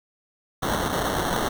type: noise with sample-and-hold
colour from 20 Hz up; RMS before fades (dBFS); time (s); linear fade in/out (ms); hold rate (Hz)
white; -25; 0.62-1.49; 10; 2450
effects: none